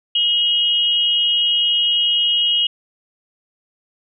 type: tone pair together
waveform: sine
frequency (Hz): 2887 / 3237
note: F#7 / G#7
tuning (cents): -43 / -45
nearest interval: major second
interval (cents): 198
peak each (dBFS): -15 / -20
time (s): 0.15-2.67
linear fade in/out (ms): 5
effects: none